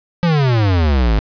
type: exponential sweep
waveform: square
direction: down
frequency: 178 to 50 Hz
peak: -12 dBFS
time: 0.23-1.19 s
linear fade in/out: 0 ms
effects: resampled to 11025 Hz + 7-bit